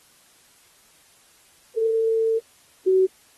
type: tone pair in turn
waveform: sine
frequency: 448.6 / 376.5 Hz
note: A4 / F#4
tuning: +34 / +30 cents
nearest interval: minor third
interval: 304 cents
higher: first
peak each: -18 / -14 dBFS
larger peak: second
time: 1.76-2.4 / 2.86-3.07 s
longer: first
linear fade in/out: 20 ms
effects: white hiss -56 dBFS RMS until 3.37 s + AAC 32 kbps